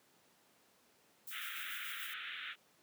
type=noise with tremolo; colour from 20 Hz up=violet; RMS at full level=-47 dBFS; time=1.27-2.14 s; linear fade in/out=5 ms; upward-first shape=square; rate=6.9 Hz; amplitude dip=35%
type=band-pass noise; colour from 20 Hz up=pink; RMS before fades=-45 dBFS; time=1.3-2.56 s; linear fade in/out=50 ms; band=1300 to 3700 Hz; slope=96 dB/octave
effects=pink hiss -69 dBFS RMS until 2.82 s + high-pass 200 Hz 12 dB/octave